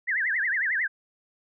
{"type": "tone with vibrato", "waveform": "sine", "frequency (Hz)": 1800, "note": "A6", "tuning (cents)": 39, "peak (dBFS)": -23, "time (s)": [0.07, 0.88], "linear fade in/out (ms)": 20, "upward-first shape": "triangle", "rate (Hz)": 11, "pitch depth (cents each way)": 280, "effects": []}